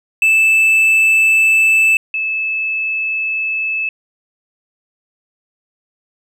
triangle / sine tone pair in turn, 2633 / 2612 Hz, E7 / E7, -3 / -17 cents, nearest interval unison, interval 14 cents, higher first, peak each -7 / -16 dBFS, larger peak first, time 0.22-1.97 / 2.14-3.89 s, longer neither, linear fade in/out 2 ms, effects none

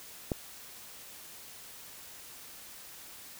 click, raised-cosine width 2 ms, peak -16 dBFS, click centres 0.318 s, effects white hiss -49 dBFS RMS until 3.39 s

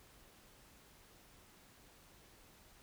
silence, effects pink hiss -63 dBFS RMS until 2.82 s

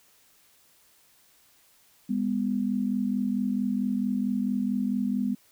sine tone pair together, 203.5 / 248 Hz, G#3 / B3, -35 / +7 cents, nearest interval minor third, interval 342 cents, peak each -27 dBFS, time 2.09-5.35 s, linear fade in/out 10 ms, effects white hiss -61 dBFS RMS until 5.51 s

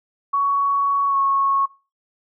sine tone with pitch glide, 1119 to 1099.8 Hz, C#6 to C#6, +16 to -14 cents, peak -16 dBFS, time 0.33-1.66 s, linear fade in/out 10 ms, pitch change -30 cents, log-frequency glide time 1.07-1.17 s, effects noise-tail reverb RT60 0.3 s tail -20 dB re dry

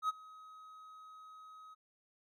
triangle tone with ADSR envelope, 1268 Hz, D#6, 32 cents sharp, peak -27 dBFS, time 0.02-1.75 s, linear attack 69 ms, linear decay 24 ms, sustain -23 dB, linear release 20 ms, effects none

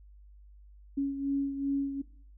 sine beating tone pair, 277.2 / 279.8 Hz, C#4 / C#4, 0 / +16 cents, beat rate 2.6 Hz, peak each -29 / -36 dBFS, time 0.97-2.02 s, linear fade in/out 10 ms, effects noise-tail reverb RT60 0.5 s tail -18 dB re dry + added 50 Hz sine -51 dBFS peak until 2.37 s

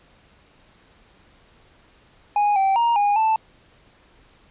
triangle tone with pitch steps, 826 / 776 / 937 / 819 / 881 Hz, G#5 / G5 / A#5 / G#5 / A5, -10 / -18 / +9 / -24 / +2 cents, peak -14 dBFS, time 2.36-3.36 s, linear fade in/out 2 ms, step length 200 ms, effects pink hiss -55 dBFS RMS until 4.5 s + resampled to 8000 Hz

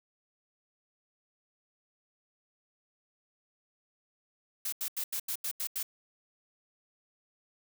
blue noise bursts, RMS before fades -34 dBFS, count 8, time 4.65-5.83 s, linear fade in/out 5 ms, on 74 ms, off 84 ms, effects none

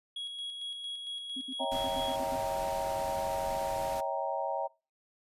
triangle tone with tremolo, 3322 Hz, G#7, in tune, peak -34 dBFS, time 0.16-2.16 s, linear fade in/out 5 ms, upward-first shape square, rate 4.4 Hz, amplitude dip 35%
sine tone bursts, 261.6 Hz, C4, in tune, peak -38 dBFS, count 9, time 1.36-2.366 s, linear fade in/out 10 ms, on 54 ms, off 65 ms
sine chord, C# diminished seventh, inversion none, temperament equal with one note detuned, 554.4 / 645.7 / 784 / 932.3 Hz, C#5 / E5 / G5 / Bb5, 0 / -36 / 0 / 0 cents, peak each -36 dBFS, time 1.59-4.68 s, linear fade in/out 20 ms
pink noise, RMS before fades -43 dBFS, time 1.71-4.01 s, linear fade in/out 10 ms
effects noise-tail reverb RT60 0.3 s tail -23 dB re dry + resampled to 32000 Hz

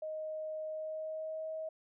sine tone with pitch glide, 624 to 634.5 Hz, D#5 to D#5, +5 to +34 cents, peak -37 dBFS, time 0.02-1.69 s, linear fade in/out 5 ms, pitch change +29 cents, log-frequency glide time 0.68-1.49 s, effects none

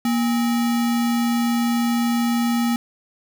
sine tone with sample-and-hold, 236.4 Hz, A#3, 24 cents sharp, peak -17 dBFS, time 0.05-2.76 s, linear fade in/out 2 ms, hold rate 1050 Hz, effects none

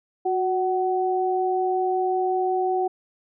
sine tone pair together, 367.7 / 750.9 Hz, F#4 / F#5, -11 / +25 cents, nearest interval octave, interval 1236 cents, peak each -23 dBFS, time 0.25-2.88 s, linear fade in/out 10 ms, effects none

